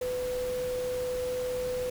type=tone in noise; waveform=sine; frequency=501 Hz; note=B4; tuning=25 cents sharp; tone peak=-29 dBFS; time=0.01-1.9 s; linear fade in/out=5 ms; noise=pink; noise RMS=-42 dBFS; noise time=0.01-1.9 s; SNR=+10 dB; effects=none